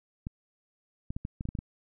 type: clicks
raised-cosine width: 5 ms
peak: -22 dBFS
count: 9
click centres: 0.269 / 1.105 / 1.165 / 1.251 / 1.409 / 1.454 / 1.489 / 1.552 / 1.589 s
effects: none